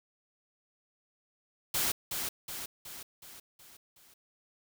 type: noise with echo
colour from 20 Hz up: white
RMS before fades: -30 dBFS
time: 1.74-1.92 s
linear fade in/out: 5 ms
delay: 370 ms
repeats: 6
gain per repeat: -5 dB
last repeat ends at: 4.14 s
effects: none